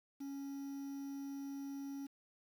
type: tone with quantisation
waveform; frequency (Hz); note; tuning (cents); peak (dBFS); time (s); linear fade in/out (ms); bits
triangle; 277.2; C#4; 0; -40; 0.2-2.07; 10; 10
effects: none